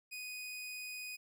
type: tone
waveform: sawtooth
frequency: 2489 Hz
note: D#7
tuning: in tune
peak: -39 dBFS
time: 0.11-1.17 s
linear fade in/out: 20 ms
effects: none